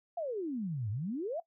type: exponential two-way sweep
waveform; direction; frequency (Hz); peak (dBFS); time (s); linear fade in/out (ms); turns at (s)
sine; down then up; 715 to 98 to 715; -33; 0.17-1.4; 5; 0.9
effects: noise-tail reverb RT60 0.1 s tail -18 dB re dry